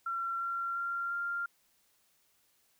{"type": "tone with pitch steps", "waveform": "sine", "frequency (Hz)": [1362, 1372.3, 1382.6, 1393], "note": ["F6", "F6", "F6", "F6"], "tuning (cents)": [-44, -31, -18, -5], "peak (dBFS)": -32, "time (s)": [0.06, 1.46], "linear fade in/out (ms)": 5, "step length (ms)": 350, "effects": ["white hiss -71 dBFS RMS until 2.79 s"]}